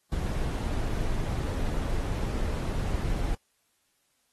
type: noise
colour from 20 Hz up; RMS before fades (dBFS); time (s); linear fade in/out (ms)
brown; -29; 0.12-3.35; 2
effects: white hiss -72 dBFS RMS until 4.32 s + AAC 32 kbps